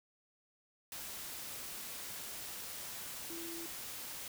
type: tone in noise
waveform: sine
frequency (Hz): 334.8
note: E4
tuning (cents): +27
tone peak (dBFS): -45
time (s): 3.3-3.66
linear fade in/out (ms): 2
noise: white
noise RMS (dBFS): -45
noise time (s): 0.92-4.28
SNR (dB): -3
effects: none